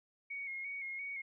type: tone with vibrato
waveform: sine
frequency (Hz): 2194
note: C#7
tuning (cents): -18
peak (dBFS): -39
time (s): 0.3-1.22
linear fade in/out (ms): 10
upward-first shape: square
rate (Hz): 2.9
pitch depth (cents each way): 34
effects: none